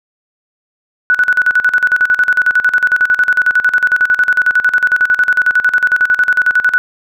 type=tone with tremolo; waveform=sine; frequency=1480 Hz; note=F#6; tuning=in tune; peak=-6 dBFS; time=1.1-6.78 s; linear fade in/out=0 ms; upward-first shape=square; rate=11 Hz; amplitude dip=80%; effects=none